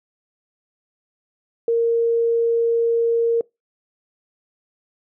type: tone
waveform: sine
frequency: 463.7 Hz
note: A#4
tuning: 9 cents flat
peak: -15 dBFS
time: 1.68-3.41 s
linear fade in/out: 2 ms
effects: noise-tail reverb RT60 0.2 s tail -24 dB re dry